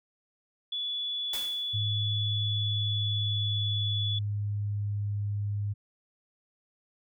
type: tone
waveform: sine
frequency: 3429 Hz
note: A7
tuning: 45 cents flat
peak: -30 dBFS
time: 0.72-4.19 s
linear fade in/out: 5 ms
type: noise with exponential decay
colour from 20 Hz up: white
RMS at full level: -35 dBFS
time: 1.33-1.79 s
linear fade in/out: 5 ms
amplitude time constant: 99 ms
type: tone with pitch glide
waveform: sine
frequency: 104.6 to 102.39 Hz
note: G#2 to G#2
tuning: +13 to -24 cents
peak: -28 dBFS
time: 1.73-5.74 s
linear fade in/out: 20 ms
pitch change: -37 cents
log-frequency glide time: 2.27-5.07 s
effects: none